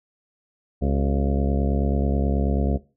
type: harmonic tone with a mistuned harmonic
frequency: 69.3 Hz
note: C#2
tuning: in tune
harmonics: 1 / 2 / 3 / 4 / 5 / 6 / 7 / 8 / 9 / 10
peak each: -22 / -27 / -26 / -30 / -36 / -33 / -35 / -34 / -40 / -36 dBFS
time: 0.81-2.78 s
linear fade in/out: 20 ms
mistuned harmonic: 5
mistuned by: +89 cents
effects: noise-tail reverb RT60 0.3 s tail -18 dB re dry